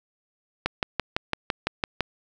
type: click train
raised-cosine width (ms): 0.3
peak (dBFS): -7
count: 9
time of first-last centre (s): 0.66-2.007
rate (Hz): 5.94
effects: none